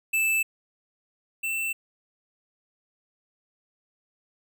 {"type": "tone pair in turn", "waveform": "square", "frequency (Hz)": [2637, 2675], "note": ["E7", "E7"], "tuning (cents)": [0, 25], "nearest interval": "unison", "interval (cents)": 25, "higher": "second", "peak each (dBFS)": [-22, -27], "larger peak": "first", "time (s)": [[0.13, 0.43], [1.43, 1.73]], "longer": "neither", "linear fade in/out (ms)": 10, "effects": []}